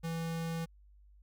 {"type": "tone", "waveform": "square", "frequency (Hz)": 165, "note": "E3", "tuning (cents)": 2, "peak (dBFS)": -35, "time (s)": [0.03, 0.66], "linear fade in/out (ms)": 20, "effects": ["added 50 Hz sine -57 dBFS peak until 1.22 s"]}